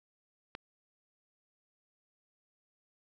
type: click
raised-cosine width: 0.3 ms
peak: -24 dBFS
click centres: 0.551 s
effects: none